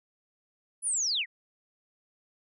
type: linear sweep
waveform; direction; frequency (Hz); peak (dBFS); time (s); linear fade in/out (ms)
sine; down; 10230 to 1774; -26; 0.82-1.26; 50
effects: none